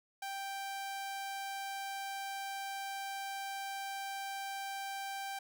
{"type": "tone", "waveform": "sawtooth", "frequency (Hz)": 785, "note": "G5", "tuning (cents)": 2, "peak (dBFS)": -35, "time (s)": [0.22, 5.39], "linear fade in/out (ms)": 5, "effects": []}